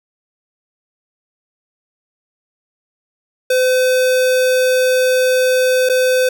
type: tone with dropouts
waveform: square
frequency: 510 Hz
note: C5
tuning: 44 cents flat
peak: -12 dBFS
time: 3.5-6.29 s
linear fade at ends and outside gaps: 5 ms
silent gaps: 5.89-5.896 s
effects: none